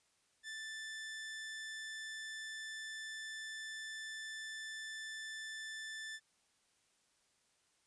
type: tone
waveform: sawtooth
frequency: 1763 Hz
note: A6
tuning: 3 cents sharp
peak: -40 dBFS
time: 0.43-6.2 s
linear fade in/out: 50 ms
effects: white hiss -75 dBFS RMS until 7.86 s + resampled to 22050 Hz